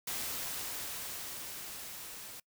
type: noise with level ramp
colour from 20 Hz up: white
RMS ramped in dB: -37 to -47 dBFS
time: 0.07-2.4 s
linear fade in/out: 5 ms
effects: noise-tail reverb RT60 0.1 s tail -24 dB re dry